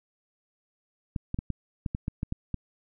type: clicks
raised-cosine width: 5 ms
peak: -17 dBFS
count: 10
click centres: 1.162 / 1.344 / 1.389 / 1.503 / 1.862 / 1.949 / 2.081 / 2.231 / 2.324 / 2.543 s
effects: none